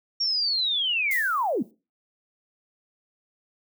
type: linear sweep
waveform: sine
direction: down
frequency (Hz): 5588 to 180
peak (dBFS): -22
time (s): 0.2-1.63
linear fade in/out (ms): 10
type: noise with exponential decay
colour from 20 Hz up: violet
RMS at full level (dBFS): -31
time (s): 1.11-1.71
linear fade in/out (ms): 2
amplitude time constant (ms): 130
effects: noise-tail reverb RT60 0.3 s tail -18 dB re dry